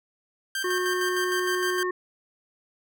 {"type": "tone with tremolo", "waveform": "sawtooth", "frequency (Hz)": 1573, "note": "G6", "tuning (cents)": 6, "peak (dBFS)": -23, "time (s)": [0.55, 1.83], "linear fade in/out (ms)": 2, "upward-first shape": "square", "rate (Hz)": 6.5, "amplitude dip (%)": 50}
{"type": "harmonic tone", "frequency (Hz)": 363.8, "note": "F#4", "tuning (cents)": -29, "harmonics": [1, 3, 5], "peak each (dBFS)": [-26, -31, -33], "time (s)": [0.64, 1.91], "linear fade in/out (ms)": 5}
{"effects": []}